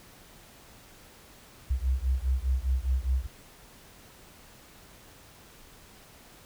sine beating tone pair, 62.6 / 67.5 Hz, B1 / C#2, +24 / -45 cents, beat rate 4.9 Hz, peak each -27 / -28 dBFS, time 1.7-3.27 s, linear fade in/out 10 ms, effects pink hiss -53 dBFS RMS until 6.45 s

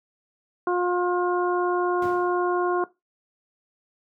harmonic tone, 356.1 Hz, F4, 34 cents sharp, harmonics 1 / 2 / 3 / 4, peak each -22 / -29 / -27 / -32 dBFS, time 0.67-2.84 s, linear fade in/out 2 ms
brown noise with exponential decay, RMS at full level -29 dBFS, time 2.02-2.48 s, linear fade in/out 2 ms, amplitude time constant 100 ms
effects noise-tail reverb RT60 0.2 s tail -18 dB re dry + high-pass 150 Hz 12 dB/octave

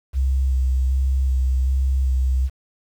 sine tone with vibrato, 65.41 Hz, C2, in tune, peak -16 dBFS, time 0.13-2.5 s, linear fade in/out 50 ms, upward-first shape square, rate 1.3 Hz, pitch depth 20 cents each way, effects 8-bit

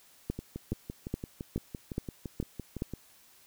two click trains, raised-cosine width 3 ms, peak -24 / -18 dBFS, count 16 / 7, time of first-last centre 0.39-2.937 / 0.3-2.821 s, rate 5.89 / 2.38 Hz, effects white hiss -60 dBFS RMS until 3.46 s

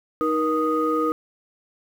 sine tone cluster, 312.1 / 475.7 / 1243 Hz, D#4 / A#4 / D#6, +5 / +35 / -2 cents, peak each -23 dBFS, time 0.21-1.12 s, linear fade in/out 0 ms, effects tanh soft clip ceiling -11 dBFS + 8-bit

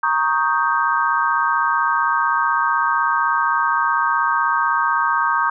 sine chord, Eb dominant seventh, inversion second, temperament equal, 932.3 / 1108.7 / 1244.5 / 1568 Hz, Bb5 / Db6 / Eb6 / G6, 0 / 0 / 0 / 0 cents, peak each -21 dBFS, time 0.03-5.5 s, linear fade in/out 5 ms, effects none

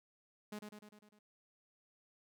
sawtooth tone with echo, 209.8 Hz, G#3, 18 cents sharp, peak -39 dBFS, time 0.52-0.59 s, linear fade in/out 5 ms, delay 100 ms, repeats 6, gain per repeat -4 dB, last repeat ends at 1.19 s, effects none

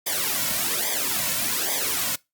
white noise with flanger, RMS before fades -25 dBFS, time 0.06-2.16 s, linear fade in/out 10 ms, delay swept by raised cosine 0.71 to 2.51 ms, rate 1.2 Hz, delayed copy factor -0.95, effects noise-tail reverb RT60 0.2 s tail -22 dB re dry + Opus 48 kbps

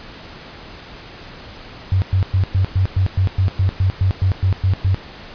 sine tone bursts, 94.3 Hz, F#2, 33 cents sharp, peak -12 dBFS, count 15, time 1.92-4.945 s, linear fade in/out 0 ms, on 99 ms, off 110 ms, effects pink hiss -37 dBFS RMS until 5.34 s + resampled to 11025 Hz

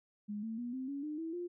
sine tone with pitch steps, 207.7 / 223.9 / 241.4 / 260.2 / 280.5 / 302.3 / 325.9 / 351.3 Hz, G#3 / A3 / B3 / C4 / C#4 / D#4 / E4 / F4, 0 / +30 / -39 / -9 / +21 / -50 / -20 / +10 cents, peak -37 dBFS, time 0.28-1.48 s, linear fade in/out 20 ms, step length 150 ms, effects none

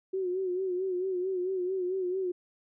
sine tone with vibrato, 370 Hz, F#4, in tune, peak -28 dBFS, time 0.13-2.32 s, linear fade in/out 10 ms, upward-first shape sine, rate 4.5 Hz, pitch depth 66 cents each way, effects none

